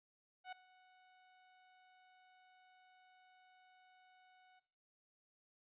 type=tone with ADSR envelope; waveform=sawtooth; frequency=740 Hz; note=F#5; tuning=in tune; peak=-40 dBFS; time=0.44-4.6 s; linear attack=83 ms; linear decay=6 ms; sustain=-22 dB; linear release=16 ms; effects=noise-tail reverb RT60 0.7 s tail -21 dB re dry + resampled to 8000 Hz